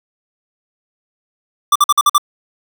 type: tone bursts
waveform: square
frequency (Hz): 1174.7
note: D6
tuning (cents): 0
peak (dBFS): -8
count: 6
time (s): 1.72-2.181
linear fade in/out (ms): 5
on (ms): 36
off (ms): 49
effects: none